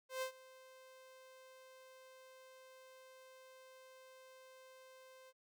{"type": "tone with ADSR envelope", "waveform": "sawtooth", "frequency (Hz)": 520, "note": "C5", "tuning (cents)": -11, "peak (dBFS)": -33, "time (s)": [0.09, 5.33], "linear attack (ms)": 130, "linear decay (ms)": 94, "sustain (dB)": -21, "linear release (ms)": 42, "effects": ["MP3 96 kbps"]}